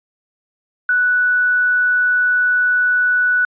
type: tone with quantisation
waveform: sine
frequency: 1480 Hz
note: F#6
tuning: in tune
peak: -12 dBFS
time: 0.89-3.45 s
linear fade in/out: 2 ms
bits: 7
effects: resampled to 8000 Hz